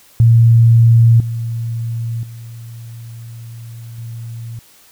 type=tone with level steps; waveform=sine; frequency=115.6 Hz; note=A#2; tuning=14 cents flat; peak=-5 / -18 / -29 / -25 dBFS; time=0.2-4.59 s; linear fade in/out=0 ms; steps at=1.2 / 2.23 / 3.98 s; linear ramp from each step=2 ms; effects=white hiss -47 dBFS RMS until 4.91 s